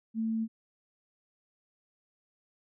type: tone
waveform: sine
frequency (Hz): 223.4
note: A3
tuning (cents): +27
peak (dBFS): -28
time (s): 0.14-0.48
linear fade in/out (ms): 50
effects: none